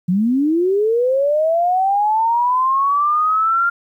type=linear sweep; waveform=sine; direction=up; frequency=170 to 1400 Hz; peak=-13 dBFS; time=0.08-3.7 s; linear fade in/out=10 ms; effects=9-bit